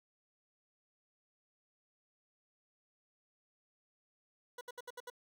20% pulse tone bursts, 490 Hz, B4, 14 cents flat, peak -39 dBFS, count 6, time 4.58-5.101 s, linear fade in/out 5 ms, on 31 ms, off 67 ms, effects none

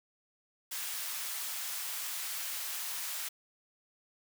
white high-pass noise, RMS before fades -38 dBFS, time 0.71-3.29 s, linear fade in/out 10 ms, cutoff 950 Hz, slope 12 dB/octave, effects none

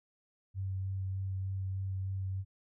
sine tone with vibrato, 95.6 Hz, G2, 43 cents flat, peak -33 dBFS, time 0.54-2.45 s, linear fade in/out 50 ms, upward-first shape sine, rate 3.3 Hz, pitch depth 12 cents each way, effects none

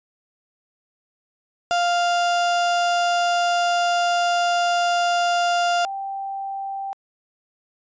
35% pulse / sine tone pair in turn, 698.5 / 784 Hz, F5 / G5, 0 / 0 cents, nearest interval major second, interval 200 cents, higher second, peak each -16 / -26 dBFS, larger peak first, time 1.71-5.85 / 5.85-6.93 s, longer first, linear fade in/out 0 ms, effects resampled to 16000 Hz

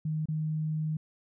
sine tone with dropouts, 155.56 Hz, D#3, in tune, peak -28 dBFS, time 0.05-0.97 s, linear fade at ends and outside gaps 5 ms, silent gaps 0.257-0.285 s, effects none

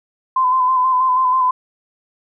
sine tone with vibrato, 1024 Hz, C6, 38 cents flat, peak -12 dBFS, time 0.36-1.51 s, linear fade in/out 5 ms, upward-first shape square, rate 6.2 Hz, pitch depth 28 cents each way, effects none

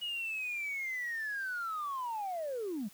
sine linear sweep, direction down, 2914 to 184.3 Hz, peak -33 dBFS, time 0.01-2.89 s, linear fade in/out 20 ms, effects tanh soft clip ceiling -31 dBFS + white hiss -58 dBFS RMS until 2.93 s

